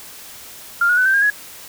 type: tone with pitch steps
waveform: sine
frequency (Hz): 1396.9 / 1448.7 / 1502.4 / 1558 / 1615.8 / 1675.7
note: F6 / F#6 / F#6 / G6 / G#6 / G#6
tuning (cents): 0 / -37 / +26 / -11 / -48 / +15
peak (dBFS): -12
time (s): 0.81-1.302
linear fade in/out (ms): 5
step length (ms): 82
effects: white hiss -38 dBFS RMS until 1.68 s